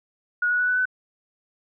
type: tone with pitch steps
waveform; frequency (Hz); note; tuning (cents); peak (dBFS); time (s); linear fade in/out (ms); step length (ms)
sine; 1451 / 1464.5 / 1478.1 / 1491.8 / 1505.6; F#6 / F#6 / F#6 / F#6 / F#6; -34 / -18 / -2 / +14 / +30; -19; 0.42-0.855; 5; 87
effects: none